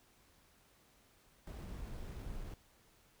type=noise with sample-and-hold; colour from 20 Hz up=brown; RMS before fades=-45 dBFS; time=1.47-2.54 s; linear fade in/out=2 ms; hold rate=8820 Hz; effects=pink hiss -68 dBFS RMS until 3.2 s